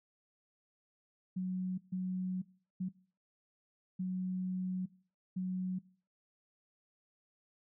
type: tone bursts at uneven times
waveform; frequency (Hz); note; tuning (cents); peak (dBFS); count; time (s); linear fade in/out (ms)
sine; 184.6; F#3; -4; -33; 5; 1.36-1.78 / 1.92-2.42 / 2.8-2.89 / 3.99-4.86 / 5.36-5.79; 10
effects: noise-tail reverb RT60 0.5 s tail -22 dB re dry